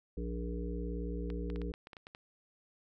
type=harmonic tone; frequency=58.8 Hz; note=A#1; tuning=16 cents sharp; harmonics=1 / 3 / 5 / 7 / 8; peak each=-37 / -42 / -44 / -45 / -46 dBFS; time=0.17-1.72 s; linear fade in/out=5 ms
type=clicks; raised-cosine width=0.3 ms; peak=-32 dBFS; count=10; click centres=1.302 / 1.501 / 1.56 / 1.617 / 1.739 / 1.871 / 1.932 / 1.968 / 2.069 / 2.149 s
effects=none